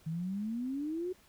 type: exponential sweep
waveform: sine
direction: up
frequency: 155.56 to 375.4 Hz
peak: -33 dBFS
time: 0.06-1.13 s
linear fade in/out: 10 ms
effects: pink hiss -63 dBFS RMS until 1.28 s